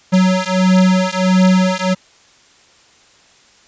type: beating tone pair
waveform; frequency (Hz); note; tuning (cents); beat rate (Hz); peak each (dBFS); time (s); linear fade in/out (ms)
square; 185 / 186.5; F#3 / F#3; 0 / +14; 1.5; -14; 0.12-1.95; 20
effects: white hiss -49 dBFS RMS until 3.67 s + resampled to 16000 Hz